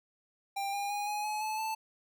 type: tone with pitch steps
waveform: square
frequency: 793 / 806.9 / 821 / 835.3 / 849.9 / 864.8 / 879.9 Hz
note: G5 / G5 / G#5 / G#5 / G#5 / A5 / A5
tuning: +20 / +50 / -20 / +10 / +40 / -30 / 0 cents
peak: -33 dBFS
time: 0.56-1.75 s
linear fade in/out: 10 ms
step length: 170 ms
effects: none